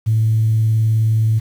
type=tone with vibrato; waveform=sine; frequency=110.6 Hz; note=A2; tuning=9 cents sharp; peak=-11 dBFS; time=0.06-1.4 s; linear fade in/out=20 ms; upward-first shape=square; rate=19 Hz; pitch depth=11 cents each way; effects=tanh soft clip ceiling -7 dBFS + 7-bit